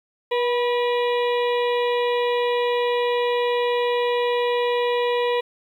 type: harmonic tone with a mistuned harmonic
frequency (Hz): 483.4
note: B4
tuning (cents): -37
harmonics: 1 / 2 / 4 / 5 / 6 / 7 / 8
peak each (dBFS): -20 / -26 / -32 / -34 / -36 / -37 / -38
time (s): 0.31-5.41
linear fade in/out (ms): 10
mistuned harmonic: 2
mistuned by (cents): +23
effects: 9-bit